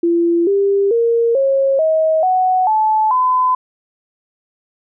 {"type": "tone with pitch steps", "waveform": "sine", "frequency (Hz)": [340.3, 397.7, 464.9, 543.3, 635, 742.2, 867.5, 1013.9], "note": ["F4", "G4", "A#4", "C#5", "D#5", "F#5", "A5", "B5"], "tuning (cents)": [-45, 25, -5, -35, 35, 5, -25, 45], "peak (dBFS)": -11, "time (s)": [0.03, 3.55], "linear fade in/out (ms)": 5, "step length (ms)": 440, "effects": []}